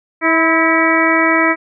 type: harmonic tone with a mistuned harmonic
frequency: 324.4 Hz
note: E4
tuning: 28 cents flat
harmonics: 1 / 2 / 3 / 4 / 5 / 6 / 7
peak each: -16 / -19 / -20 / -18 / -22 / -16 / -18 dBFS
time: 0.21-1.56 s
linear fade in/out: 50 ms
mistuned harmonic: 3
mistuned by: +38 cents
effects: none